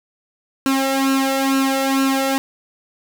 sawtooth tone with flanger, 269.4 Hz, C#4, 49 cents flat, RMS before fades -18 dBFS, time 0.66-2.38 s, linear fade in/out 0 ms, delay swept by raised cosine 0.72 to 1.5 ms, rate 2.2 Hz, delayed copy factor +0.8, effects 7-bit

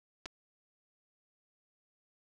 clicks, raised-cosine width 0.2 ms, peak -25 / -25 dBFS, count 2, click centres 0.257 / 0.26 s, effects none

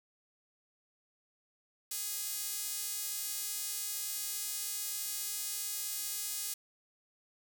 sawtooth tone with high-pass filter, 415.3 Hz, G#4, in tune, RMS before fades -38 dBFS, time 1.91-6.54 s, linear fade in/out 5 ms, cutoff 7100 Hz, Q 0.69, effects none

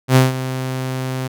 sawtooth tone with ADSR envelope, 130 Hz, C3, 11 cents flat, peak -3 dBFS, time 0.08-1.28 s, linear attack 79 ms, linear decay 160 ms, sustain -14 dB, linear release 11 ms, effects none

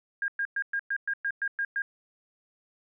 sine tone bursts, 1618 Hz, G#6, 46 cents flat, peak -26 dBFS, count 10, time 0.22-1.82 s, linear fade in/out 2 ms, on 61 ms, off 110 ms, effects none

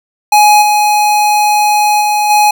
square tone with level steps, 838 Hz, G#5, 15 cents sharp, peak -4 / -8 / -10 / -6 dBFS, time 0.32-2.51 s, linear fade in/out 5 ms, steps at 0.61 / 2 / 2.29 s, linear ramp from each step 20 ms, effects none

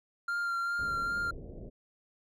triangle tone with vibrato, 1390 Hz, F6, 9 cents flat, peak -28 dBFS, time 0.28-1.31 s, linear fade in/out 5 ms, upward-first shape sine, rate 2.5 Hz, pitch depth 17 cents each way
pink low-pass noise, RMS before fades -44 dBFS, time 0.78-1.7 s, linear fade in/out 20 ms, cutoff 600 Hz, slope 48 dB/octave
effects none

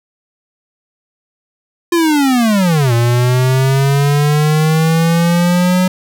square linear two-way sweep, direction down then up, 349.2 to 116.54 to 184.7 Hz, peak -10 dBFS, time 1.92-5.88 s, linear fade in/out 5 ms, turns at 2.93 s, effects none

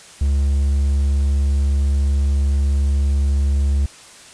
triangle tone, 70 Hz, C#2, 18 cents sharp, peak -12 dBFS, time 0.21-3.86 s, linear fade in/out 5 ms, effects white hiss -42 dBFS RMS until 4.33 s + resampled to 22050 Hz

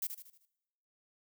violet noise with echo, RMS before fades -35 dBFS, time 0.02-0.07 s, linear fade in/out 5 ms, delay 77 ms, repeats 5, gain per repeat -7 dB, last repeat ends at 0.455 s, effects noise-tail reverb RT60 0.9 s tail -22 dB re dry

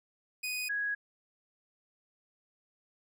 sawtooth / sine tone pair in turn, 2489 / 1661.2 Hz, D#7 / G#6, 0 / 0 cents, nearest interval perfect fifth, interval 700 cents, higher first, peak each -30 / -30 dBFS, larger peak neither, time 0.43-0.69 / 0.69-0.95 s, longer neither, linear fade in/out 10 ms, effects none

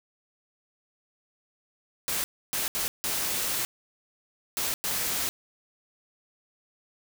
white noise bursts at uneven times, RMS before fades -29 dBFS, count 6, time 2.08-2.24 / 2.53-2.68 / 2.75-2.88 / 3.04-3.65 / 4.57-4.74 / 4.84-5.29 s, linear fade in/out 0 ms, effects none

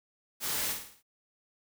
white noise with echo, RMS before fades -33 dBFS, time 0.4-0.76 s, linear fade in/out 50 ms, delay 54 ms, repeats 5, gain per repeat -6 dB, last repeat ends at 1.03 s, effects none

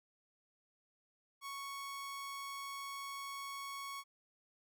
sawtooth tone, 1108.7 Hz, C#6, in tune, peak -39 dBFS, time 1.41-4.04 s, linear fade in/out 50 ms, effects none

